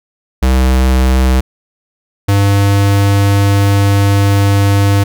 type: tone pair in turn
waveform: square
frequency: 64.5 / 99.92 Hz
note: C2 / G2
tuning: -24 / +34 cents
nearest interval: minor sixth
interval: 758 cents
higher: second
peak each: -8 dBFS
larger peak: neither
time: 0.42-1.41 / 2.28-5.04 s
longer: second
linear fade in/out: 10 ms
effects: none